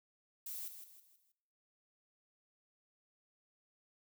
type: noise with echo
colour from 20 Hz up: violet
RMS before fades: -44 dBFS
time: 0.46-0.68 s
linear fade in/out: 5 ms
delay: 160 ms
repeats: 4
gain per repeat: -8 dB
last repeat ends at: 1.32 s
effects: noise-tail reverb RT60 0.9 s tail -21 dB re dry